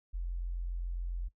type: tone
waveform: sine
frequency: 43.65 Hz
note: F1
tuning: in tune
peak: -33 dBFS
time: 0.13-1.29 s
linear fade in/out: 20 ms
effects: noise-tail reverb RT60 0.1 s tail -19 dB re dry